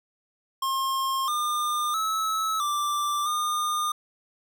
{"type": "tone with pitch steps", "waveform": "square", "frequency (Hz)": [1069, 1206, 1298, 1176, 1216], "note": ["C6", "D6", "E6", "D6", "D#6"], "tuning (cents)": [37, 46, -27, 2, -40], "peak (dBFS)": -25, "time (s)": [0.62, 3.92], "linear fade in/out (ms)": 5, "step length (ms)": 660, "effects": []}